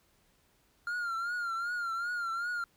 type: tone with vibrato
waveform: triangle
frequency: 1396.9 Hz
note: F6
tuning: in tune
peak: -30 dBFS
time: 0.87-2.64 s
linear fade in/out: 2 ms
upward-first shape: triangle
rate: 2.6 Hz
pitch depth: 84 cents each way
effects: pink hiss -69 dBFS RMS until 2.76 s